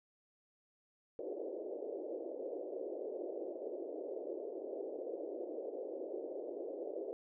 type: band-pass noise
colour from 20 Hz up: pink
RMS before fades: -43 dBFS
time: 1.19-7.13 s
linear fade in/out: 0 ms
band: 340 to 590 Hz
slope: 48 dB/octave
effects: none